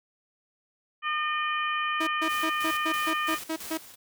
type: harmonic tone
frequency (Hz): 608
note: D#5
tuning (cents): -40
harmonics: 2 / 3 / 4 / 5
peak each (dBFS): -28 / -32 / -34 / -36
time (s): 1.02-3.39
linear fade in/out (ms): 50
type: tone bursts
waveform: sawtooth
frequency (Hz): 320.4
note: E4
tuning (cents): -49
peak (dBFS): -24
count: 9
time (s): 2-3.777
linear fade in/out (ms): 10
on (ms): 73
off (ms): 140
type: noise with tremolo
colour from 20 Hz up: white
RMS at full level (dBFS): -39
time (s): 2.27-3.96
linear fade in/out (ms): 50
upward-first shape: square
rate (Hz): 3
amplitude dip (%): 65
effects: none

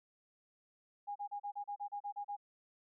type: tone bursts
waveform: sine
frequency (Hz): 817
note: G#5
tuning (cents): -29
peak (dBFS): -38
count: 11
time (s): 1.07-2.367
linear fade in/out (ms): 20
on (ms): 87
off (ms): 34
effects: none

